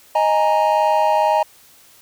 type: chord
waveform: triangle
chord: D# suspended fourth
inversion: none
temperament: equal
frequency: 622.3 / 830.6 / 932.3 Hz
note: D#5 / G#5 / A#5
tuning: 0 / 0 / 0 cents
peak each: -16 dBFS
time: 0.15-1.43 s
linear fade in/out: 5 ms
effects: white hiss -49 dBFS RMS until 2.01 s